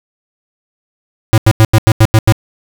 square tone bursts, 110 Hz, A2, in tune, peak -4 dBFS, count 8, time 1.33-2.323 s, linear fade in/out 0 ms, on 48 ms, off 87 ms, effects none

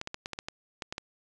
clicks, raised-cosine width 0.2 ms, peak -18 dBFS, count 10, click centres 0.014 / 0.074 / 0.144 / 0.259 / 0.333 / 0.389 / 0.485 / 0.822 / 0.925 / 0.981 s, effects resampled to 22050 Hz

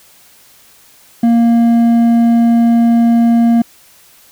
sine tone with hard clipping, 233.1 Hz, A#3, in tune, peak -8 dBFS, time 1.23-3.62 s, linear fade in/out 5 ms, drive 5 dB, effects white hiss -45 dBFS RMS until 4.31 s

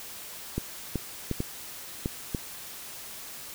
clicks, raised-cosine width 3 ms, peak -15 dBFS, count 6, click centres 0.58 / 0.957 / 1.313 / 1.404 / 2.059 / 2.348 s, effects white hiss -42 dBFS RMS until 3.54 s

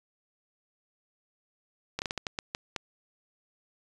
slowing click train, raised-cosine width 0.2 ms, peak -14 dBFS, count 9, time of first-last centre 1.99-2.763 s, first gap 29 ms, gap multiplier 1.33, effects resampled to 22050 Hz

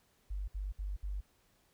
sine tone bursts, 49 Hz, G1, in tune, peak -35 dBFS, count 4, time 0.3-1.209 s, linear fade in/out 10 ms, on 180 ms, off 63 ms, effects pink hiss -71 dBFS RMS until 1.73 s

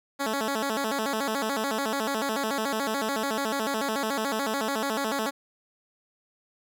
10% pulse tone with vibrato, 246.9 Hz, B3, in tune, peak -18 dBFS, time 0.19-5.31 s, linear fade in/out 20 ms, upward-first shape square, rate 6.9 Hz, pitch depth 210 cents each way, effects none

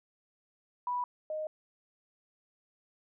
sine tone pair in turn, 983 / 619.3 Hz, B5 / D#5, -8 / -8 cents, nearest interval minor sixth, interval 800 cents, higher first, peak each -30 / -33 dBFS, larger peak first, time 0.87-1.04 / 1.3-1.47 s, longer neither, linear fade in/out 2 ms, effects none

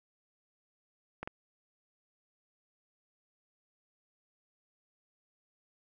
clicks, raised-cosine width 0.5 ms, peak -23 dBFS, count 2, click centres 1.23 / 1.275 s, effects none

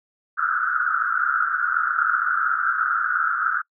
pink band-pass noise, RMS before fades -22 dBFS, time 0.37-3.62 s, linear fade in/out 20 ms, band 1300 to 1500 Hz, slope 96 dB/octave, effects noise-tail reverb RT60 0.1 s tail -26 dB re dry

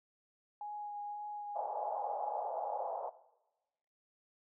sine tone with vibrato, 829 Hz, G#5, 3 cents flat, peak -40 dBFS, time 0.61-2.87 s, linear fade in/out 2 ms, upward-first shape triangle, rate 1.9 Hz, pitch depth 14 cents each way
white band-pass noise, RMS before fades -40 dBFS, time 1.55-3.1 s, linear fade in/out 10 ms, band 540 to 870 Hz, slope 48 dB/octave
effects noise-tail reverb RT60 1.0 s tail -17 dB re dry

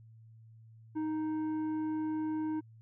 triangle tone with tanh clipping, 311.1 Hz, D#4, in tune, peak -33 dBFS, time 0.95-2.61 s, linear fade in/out 20 ms, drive 12 dB, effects added 112 Hz sine -53 dBFS peak until 2.81 s

